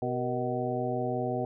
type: harmonic tone with a mistuned harmonic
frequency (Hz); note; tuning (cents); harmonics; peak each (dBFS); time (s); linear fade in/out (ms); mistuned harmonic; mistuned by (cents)
125.2; B2; +24; 1 / 2 / 3 / 4 / 5 / 6; -35 / -35 / -35 / -35 / -35 / -35; 0.02-1.45; 2; 4; -95
effects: none